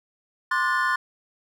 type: chord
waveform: triangle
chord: D dominant seventh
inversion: third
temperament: equal with one note detuned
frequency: 1046.5 / 1174.7 / 1455.4 / 1760 Hz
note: C6 / D6 / F#6 / A6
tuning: 0 / 0 / -29 / 0 cents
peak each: -23 / -29 / -24 / -24 dBFS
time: 0.51-0.96 s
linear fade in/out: 5 ms
effects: none